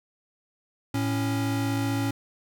square tone pair together, 110.8 / 277.3 Hz, A2 / C#4, +13 / +1 cents, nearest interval octave + major third, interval 1588 cents, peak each -28 dBFS, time 0.94-2.11 s, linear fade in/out 5 ms, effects none

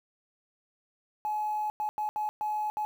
sine tone bursts at uneven times, 849 Hz, G#5, 38 cents sharp, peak -27 dBFS, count 6, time 1.25-1.7 / 1.8-1.89 / 1.98-2.09 / 2.16-2.29 / 2.41-2.7 / 2.77-2.85 s, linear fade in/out 0 ms, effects tanh soft clip ceiling -24 dBFS + 9-bit

